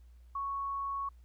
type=tone; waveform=sine; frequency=1108.7 Hz; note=C#6; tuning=in tune; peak=-33 dBFS; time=0.35-1.09 s; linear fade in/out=5 ms; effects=added 60 Hz sine -53 dBFS peak until 1.24 s + pink hiss -75 dBFS RMS until 1.24 s